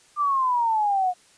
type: exponential sweep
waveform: sine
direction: down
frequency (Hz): 1199 to 714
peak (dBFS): -19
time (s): 0.16-1.14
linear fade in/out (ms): 50
effects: white hiss -56 dBFS RMS until 1.37 s + resampled to 22050 Hz